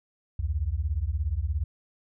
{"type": "beating tone pair", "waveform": "sine", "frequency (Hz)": [66.6, 83.6], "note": ["C2", "E2"], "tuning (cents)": [31, 25], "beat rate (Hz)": 17, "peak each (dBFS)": -28, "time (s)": [0.39, 1.64], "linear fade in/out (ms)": 5, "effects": []}